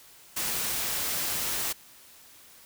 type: noise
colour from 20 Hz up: white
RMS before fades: -30 dBFS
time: 0.36-1.73 s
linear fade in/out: 10 ms
effects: white hiss -53 dBFS RMS until 2.65 s